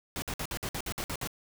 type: noise bursts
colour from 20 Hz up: pink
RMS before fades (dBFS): -35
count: 10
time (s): 0.16-1.274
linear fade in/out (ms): 0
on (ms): 61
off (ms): 56
effects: none